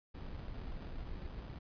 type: noise with sample-and-hold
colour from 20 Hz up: brown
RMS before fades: -44 dBFS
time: 0.14-1.59 s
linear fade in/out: 10 ms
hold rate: 2100 Hz
effects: resampled to 11025 Hz